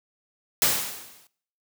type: noise with exponential decay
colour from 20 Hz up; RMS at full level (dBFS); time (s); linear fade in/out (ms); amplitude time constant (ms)
white; -18; 0.62-1.27; 1; 140
effects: noise-tail reverb RT60 0.6 s tail -21 dB re dry + high-pass 100 Hz 12 dB/octave